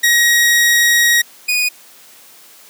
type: tone pair in turn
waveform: sawtooth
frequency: 1893 / 2472 Hz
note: A#6 / D#7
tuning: +26 / -12 cents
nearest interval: perfect fourth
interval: 462 cents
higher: second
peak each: -6 / -10 dBFS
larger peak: first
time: 0.03-1.22 / 1.48-1.69 s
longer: first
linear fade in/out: 10 ms
effects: white hiss -43 dBFS RMS until 2.69 s + high-pass 200 Hz 12 dB/octave